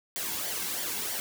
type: noise with flanger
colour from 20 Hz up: white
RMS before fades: -33 dBFS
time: 0.16-1.2 s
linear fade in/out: 0 ms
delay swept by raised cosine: 0.76 to 1.67 ms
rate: 3.1 Hz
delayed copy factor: -0.6
effects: none